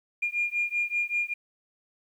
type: beating tone pair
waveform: sine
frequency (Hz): 2411 / 2416.2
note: D7 / D7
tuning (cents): +45 / +49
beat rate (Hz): 5.2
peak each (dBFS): -28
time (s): 0.22-1.34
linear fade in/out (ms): 10
effects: tanh soft clip ceiling -18 dBFS + 10-bit